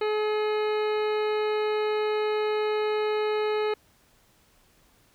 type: harmonic tone with a mistuned harmonic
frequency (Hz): 425.8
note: G#4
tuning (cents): +43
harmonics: 1 / 2 / 3 / 4 / 5 / 6 / 7 / 9 / 10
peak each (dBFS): -24 / -34 / -36 / -42 / -40 / -42 / -45 / -45 / -47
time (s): 0.01-3.74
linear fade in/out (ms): 5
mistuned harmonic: 6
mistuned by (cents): -43
effects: pink hiss -62 dBFS RMS until 5.14 s